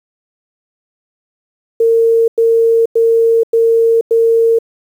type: tone bursts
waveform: sine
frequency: 457.2 Hz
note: A#4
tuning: 34 cents flat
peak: -7 dBFS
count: 5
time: 1.8-4.588 s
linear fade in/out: 5 ms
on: 480 ms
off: 97 ms
effects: 7-bit